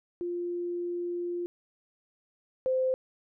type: tone pair in turn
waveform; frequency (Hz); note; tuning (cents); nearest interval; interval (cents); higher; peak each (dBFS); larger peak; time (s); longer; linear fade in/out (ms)
sine; 349.7 / 517.9; F4 / C5; +2 / -18; perfect fifth; 680; second; -30 / -24; second; 0.21-1.46 / 2.66-2.94; first; 0
effects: none